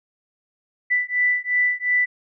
sine beating tone pair, 1980 / 1982.8 Hz, B6 / B6, +4 / +6 cents, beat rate 2.8 Hz, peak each -21 dBFS, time 0.9-2.06 s, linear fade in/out 20 ms, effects none

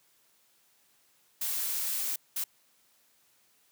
blue noise bursts at uneven times, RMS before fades -32 dBFS, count 2, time 1.41-2.16 / 2.36-2.44 s, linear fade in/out 5 ms, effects white hiss -67 dBFS RMS until 3.71 s + high-pass 100 Hz 12 dB/octave

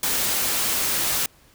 white noise, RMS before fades -23 dBFS, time 0.03-1.26 s, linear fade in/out 2 ms, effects pink hiss -55 dBFS RMS until 1.54 s

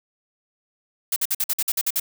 blue noise bursts, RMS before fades -22 dBFS, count 10, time 1.12-1.999 s, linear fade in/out 5 ms, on 42 ms, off 51 ms, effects none

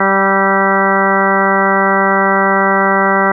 harmonic tone with a mistuned harmonic, 194.9 Hz, G3, 10 cents flat, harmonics 1 / 2 / 3 / 4 / 5 / 6 / 7 / 8 / 10, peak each -18 / -18 / -18 / -18 / -18 / -18 / -18 / -18 / -18 dBFS, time 0-3.32 s, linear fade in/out 5 ms, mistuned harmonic 7, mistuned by -21 cents, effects none

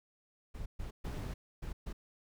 brown noise bursts at uneven times, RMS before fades -40 dBFS, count 5, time 0.54-0.66 / 0.79-0.91 / 1.04-1.34 / 1.62-1.73 / 1.86-1.93 s, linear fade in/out 10 ms, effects none

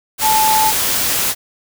sine tone in noise, 871 Hz, A5, 18 cents flat, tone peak -12 dBFS, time 0.21-0.73 s, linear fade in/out 50 ms, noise white, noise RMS -17 dBFS, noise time 0.18-1.35 s, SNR +2 dB, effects none

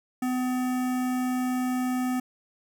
square tone with notch filter, 252.7 Hz, B3, 40 cents sharp, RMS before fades -27 dBFS, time 0.22-2.2 s, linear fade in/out 5 ms, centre 4000 Hz, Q 0.9, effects none

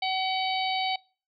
harmonic tone with a mistuned harmonic, 756 Hz, F#5, 37 cents sharp, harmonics 1 / 3 / 4 / 5 / 6, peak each -28 / -33 / -34 / -35 / -36 dBFS, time 0.02-0.96 s, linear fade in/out 5 ms, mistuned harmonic 5, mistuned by +16 cents, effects noise-tail reverb RT60 0.4 s tail -25 dB re dry

